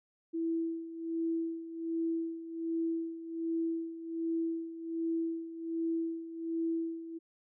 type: tone with tremolo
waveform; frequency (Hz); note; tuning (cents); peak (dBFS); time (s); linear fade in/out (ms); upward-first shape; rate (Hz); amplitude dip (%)
sine; 329.6; E4; 0; -29; 0.33-7.19; 20; sine; 1.3; 75
effects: none